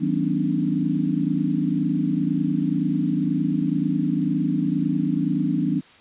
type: tone cluster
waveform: sine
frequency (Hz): 160.7 / 190.5 / 247.3 / 276.3 / 298.3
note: E3 / G3 / B3 / C#4 / D4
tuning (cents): -44 / -49 / +3 / -6 / +27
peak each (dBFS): -26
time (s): 0-5.81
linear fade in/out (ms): 20
effects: white hiss -50 dBFS RMS until 6 s + resampled to 8000 Hz